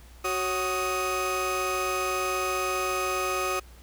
30% pulse tone cluster, 372.9 / 552 / 1251 Hz, F#4 / C#5 / D#6, +14 / -7 / +9 cents, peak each -28 / -31 / -26 dBFS, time 0.24-3.6 s, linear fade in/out 10 ms, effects added 60 Hz sine -47 dBFS peak until 3.82 s + pink hiss -55 dBFS RMS until 3.82 s

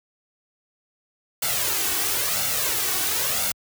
white noise with flanger, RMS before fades -24 dBFS, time 1.42-3.52 s, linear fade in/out 5 ms, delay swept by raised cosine 1.4 to 2.7 ms, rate 0.98 Hz, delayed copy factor +0.65, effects high-pass 60 Hz 12 dB/octave

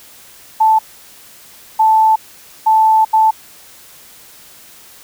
sine tone bursts at uneven times, 878 Hz, A5, 4 cents flat, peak -7 dBFS, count 4, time 0.6-0.79 / 1.79-2.16 / 2.66-3.05 / 3.13-3.31 s, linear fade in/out 10 ms, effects white hiss -41 dBFS RMS until 5.03 s

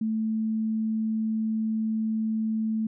sine tone, 220 Hz, A3, in tune, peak -24 dBFS, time 0.01-2.87 s, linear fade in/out 5 ms, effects none

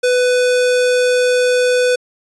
square tone, 497.8 Hz, B4, 14 cents sharp, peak -12 dBFS, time 0.03-1.96 s, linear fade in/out 10 ms, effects resampled to 22050 Hz

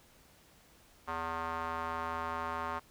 square tone with band-pass filter, 82.41 Hz, E2, in tune, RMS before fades -37 dBFS, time 1.07-2.8 s, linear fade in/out 20 ms, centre 1100 Hz, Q 2.9, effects pink hiss -62 dBFS RMS until 2.9 s

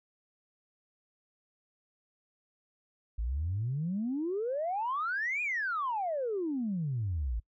sine exponential two-way sweep, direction up then down, 51.91 to 2500 to 51.91 Hz, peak -29 dBFS, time 3.18-7.4 s, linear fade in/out 10 ms, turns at 5.42 s, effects noise-tail reverb RT60 0.1 s tail -26 dB re dry + tanh soft clip ceiling -25 dBFS

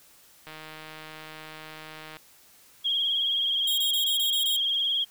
click train, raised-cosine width 0.3 ms, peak -26 dBFS, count 266, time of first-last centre 0.47-2.169 s, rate 156 Hz
sine tone with vibrato, 3255 Hz, G#7, 36 cents flat, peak -23 dBFS, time 2.84-5.05 s, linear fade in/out 20 ms, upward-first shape triangle, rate 19 Hz, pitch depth 57 cents each way
5% pulse tone bursts, 3751 Hz, A#7, 10 cents sharp, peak -21 dBFS, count 7, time 3.67-4.566 s, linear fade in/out 5 ms, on 110 ms, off 21 ms
effects white hiss -56 dBFS RMS until 5.1 s

